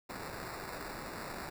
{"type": "noise with sample-and-hold", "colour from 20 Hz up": "white", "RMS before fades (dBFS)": -43, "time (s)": [0.09, 1.5], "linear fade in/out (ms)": 10, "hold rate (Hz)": 3150, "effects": []}